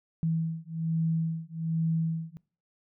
sine beating tone pair, 162.2 / 163.4 Hz, E3 / E3, -28 / -15 cents, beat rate 1.2 Hz, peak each -30 dBFS, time 0.23-2.37 s, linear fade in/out 0 ms, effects noise-tail reverb RT60 0.4 s tail -22 dB re dry

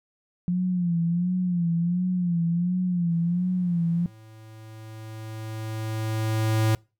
sine tone with vibrato, 175.2 Hz, F3, 6 cents sharp, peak -21 dBFS, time 0.48-4.06 s, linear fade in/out 0 ms, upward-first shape sine, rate 1.4 Hz, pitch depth 76 cents each way
square tone with exponential growth, 110 Hz, A2, in tune, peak -19 dBFS, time 3.11-6.75 s, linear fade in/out 0 ms, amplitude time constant 790 ms
effects noise-tail reverb RT60 0.3 s tail -26 dB re dry

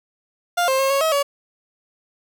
30% pulse tone with pitch steps, 701 / 529 / 539 / 552 / 639 / 566 Hz, F5 / C5 / C#5 / C#5 / D#5 / C#5, +6 / +19 / -49 / -7 / +46 / +36 cents, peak -14 dBFS, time 0.57-1.23 s, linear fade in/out 10 ms, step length 110 ms, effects none

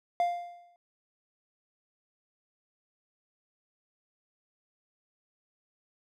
triangle tone with exponential decay, 699 Hz, F5, 1 cent sharp, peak -20 dBFS, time 0.2-0.76 s, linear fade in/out 1 ms, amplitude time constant 120 ms, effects none

